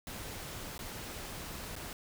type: noise with dropouts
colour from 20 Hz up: pink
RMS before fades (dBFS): -43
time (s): 0.07-1.93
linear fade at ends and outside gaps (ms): 1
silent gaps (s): 0.779-0.791 / 1.755-1.763
effects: none